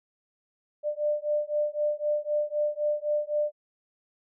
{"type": "beating tone pair", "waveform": "sine", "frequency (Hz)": [594, 597.9], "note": ["D5", "D5"], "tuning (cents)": [20, 31], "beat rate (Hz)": 3.9, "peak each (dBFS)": -28, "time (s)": [0.83, 3.52], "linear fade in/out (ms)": 50, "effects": []}